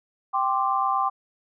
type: chord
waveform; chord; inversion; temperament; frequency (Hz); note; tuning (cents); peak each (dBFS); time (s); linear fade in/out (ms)
sine; G suspended fourth; none; equal; 784 / 1046.5 / 1174.7; G5 / C6 / D6; 0 / 0 / 0; -25; 0.33-1.1; 20
effects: none